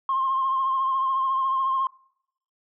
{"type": "tone with vibrato", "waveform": "sine", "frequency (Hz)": 1064, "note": "C6", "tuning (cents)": 29, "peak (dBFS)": -20, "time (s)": [0.09, 1.87], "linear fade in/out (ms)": 2, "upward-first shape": "triangle", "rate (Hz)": 14, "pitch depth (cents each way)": 39, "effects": ["noise-tail reverb RT60 0.7 s tail -25 dB re dry", "tanh soft clip ceiling -16 dBFS"]}